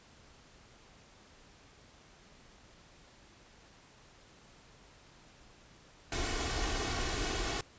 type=noise with comb filter; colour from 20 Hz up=pink; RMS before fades=-34 dBFS; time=6.12-7.61 s; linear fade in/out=2 ms; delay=2.7 ms; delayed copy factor=+0.6; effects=pink hiss -59 dBFS RMS until 7.78 s + resampled to 16000 Hz